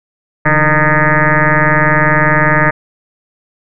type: tone with frequency modulation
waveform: sine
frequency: 920 Hz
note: A#5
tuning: 23 cents flat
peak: -7 dBFS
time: 0.45-2.71 s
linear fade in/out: 10 ms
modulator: 155 Hz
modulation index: 6.8
effects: none